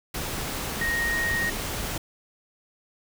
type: tone in noise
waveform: sine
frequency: 1868 Hz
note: A#6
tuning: 3 cents sharp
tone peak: -24 dBFS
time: 0.81-1.5 s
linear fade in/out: 5 ms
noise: pink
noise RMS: -31 dBFS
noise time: 0.14-1.98 s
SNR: +4 dB
effects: none